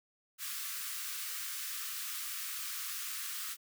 white high-pass noise, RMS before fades -40 dBFS, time 0.38-3.57 s, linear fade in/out 50 ms, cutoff 1100 Hz, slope 96 dB/octave, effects none

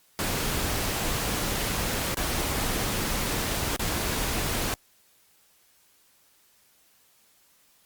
pink noise with dropouts, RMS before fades -28 dBFS, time 0.19-4.74 s, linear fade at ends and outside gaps 0 ms, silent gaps 2.145-2.17 / 3.763-3.795 s, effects white hiss -62 dBFS RMS until 7.85 s + Opus 48 kbps

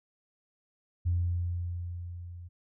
sine tone with level ramp, 87.31 Hz, F2, in tune, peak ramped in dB -23 to -42 dBFS, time 1.05-2.49 s, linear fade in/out 20 ms, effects tanh soft clip ceiling -19 dBFS

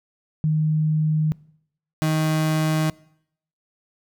sine / 35% pulse tone pair in turn, 155 / 156.71 Hz, D#3 / D#3, -6 / +13 cents, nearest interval unison, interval 19 cents, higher second, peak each -17 dBFS, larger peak neither, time 0.44-1.32 / 2.02-2.9 s, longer neither, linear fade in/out 0 ms, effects noise-tail reverb RT60 0.7 s tail -23 dB re dry

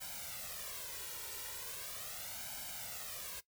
white noise with flanger, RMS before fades -45 dBFS, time 0-3.41 s, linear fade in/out 20 ms, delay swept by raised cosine 1.3 to 2.14 ms, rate 0.39 Hz, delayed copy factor +0.85, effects noise-tail reverb RT60 0.1 s tail -17 dB re dry

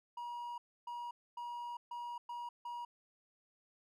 triangle tone bursts at uneven times, 957 Hz, A#5, 45 cents sharp, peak -39 dBFS, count 6, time 0.17-0.58 / 0.87-1.11 / 1.37-1.77 / 1.91-2.18 / 2.29-2.49 / 2.65-2.85 s, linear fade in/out 5 ms, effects none

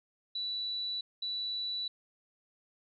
sine tone bursts at uneven times, 3951 Hz, B7, in tune, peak -33 dBFS, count 2, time 0.35-1.01 / 1.22-1.88 s, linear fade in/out 5 ms, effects none

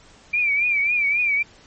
sine tone with vibrato, 2349 Hz, D7, in tune, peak -17 dBFS, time 0.33-1.43 s, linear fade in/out 10 ms, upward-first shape triangle, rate 3.7 Hz, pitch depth 100 cents each way, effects pink hiss -50 dBFS RMS until 1.66 s + MP3 32 kbps

